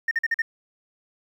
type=tone bursts; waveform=sine; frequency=1829 Hz; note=A#6; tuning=33 cents flat; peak=-18 dBFS; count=5; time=0.08-0.42 s; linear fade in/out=5 ms; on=32 ms; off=45 ms; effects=tanh soft clip ceiling -17 dBFS + 9-bit